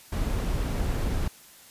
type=noise; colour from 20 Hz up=brown; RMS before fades=-27 dBFS; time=0.12-1.28 s; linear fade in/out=5 ms; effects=white hiss -51 dBFS RMS until 1.7 s + resampled to 32000 Hz